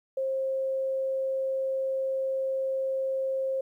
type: tone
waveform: sine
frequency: 532 Hz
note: C5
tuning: 29 cents sharp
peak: -26 dBFS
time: 0.17-3.61 s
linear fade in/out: 5 ms
effects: 11-bit